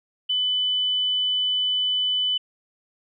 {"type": "tone", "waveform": "sine", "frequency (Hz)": 3000, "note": "F#7", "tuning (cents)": 23, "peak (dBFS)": -20, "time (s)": [0.29, 2.38], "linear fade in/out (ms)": 10, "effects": []}